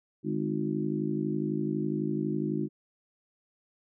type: harmonic tone with a mistuned harmonic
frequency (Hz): 52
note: G#1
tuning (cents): +3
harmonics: 3 / 4 / 5 / 6 / 7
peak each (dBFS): -34 / -33 / -38 / -32 / -35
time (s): 0.23-2.69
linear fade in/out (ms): 50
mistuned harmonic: 3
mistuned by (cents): -68
effects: none